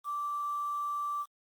sine tone with quantisation, 1168 Hz, D6, 10 cents flat, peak -31 dBFS, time 0.04-1.26 s, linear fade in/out 50 ms, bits 9, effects Opus 32 kbps

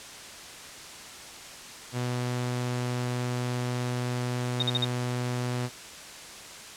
sawtooth tone, 123.47 Hz, B2, in tune, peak -24 dBFS, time 1.92-5.7 s, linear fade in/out 50 ms
sine tone bursts, 3694 Hz, A#7, 16 cents flat, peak -23 dBFS, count 4, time 4.6-4.846 s, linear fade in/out 2 ms, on 24 ms, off 50 ms
effects white hiss -43 dBFS RMS until 6.76 s + low-pass 8000 Hz 12 dB/octave

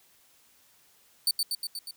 sawtooth tone with echo, 4551 Hz, C#8, 45 cents sharp, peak -19 dBFS, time 1.27-1.31 s, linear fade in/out 2 ms, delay 120 ms, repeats 5, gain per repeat -3 dB, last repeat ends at 1.91 s, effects white hiss -62 dBFS RMS until 1.96 s

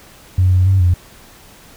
sine tone with pitch steps, 92.1 / 91.6 / 95.7 / 88.7 Hz, F#2 / F#2 / G2 / F2, -7 / -17 / -41 / +27 cents, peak -8 dBFS, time 0.38-0.94 s, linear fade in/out 5 ms, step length 140 ms, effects tanh soft clip ceiling -4 dBFS + pink hiss -43 dBFS RMS until 1.76 s

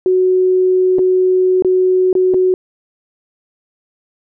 sine tone with dropouts, 370 Hz, F#4, in tune, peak -9 dBFS, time 0.06-2.54 s, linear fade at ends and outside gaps 1 ms, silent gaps 0.985-0.991 / 1.623-1.647 / 2.129-2.152 / 2.338-2.343 s, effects none

